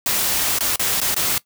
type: noise with dropouts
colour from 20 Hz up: white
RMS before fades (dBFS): -20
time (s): 0.06-1.38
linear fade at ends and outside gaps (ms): 1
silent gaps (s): 0.587-0.607 / 0.759-0.795 / 1.002-1.015 / 1.144-1.164
effects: noise-tail reverb RT60 0.1 s tail -19 dB re dry